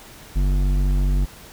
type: tone with hard clipping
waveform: sine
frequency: 47.43 Hz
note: F#1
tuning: 44 cents sharp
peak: -18 dBFS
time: 0.35-1.26 s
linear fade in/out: 20 ms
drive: 11 dB
effects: pink hiss -43 dBFS RMS until 1.52 s